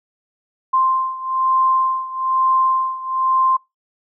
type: beating tone pair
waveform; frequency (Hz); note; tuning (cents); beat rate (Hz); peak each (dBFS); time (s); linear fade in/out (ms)
sine; 1046.5 / 1047.6; C6 / C6; 0 / +2; 1.1; -17 / -20; 0.73-3.57; 10
effects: noise-tail reverb RT60 0.2 s tail -22 dB re dry